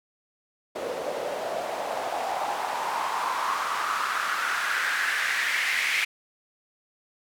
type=noise with band-pass filter sweep; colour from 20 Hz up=white; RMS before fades=-28 dBFS; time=0.75-6.05 s; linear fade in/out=10 ms; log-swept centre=490 to 2200 Hz; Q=4; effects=none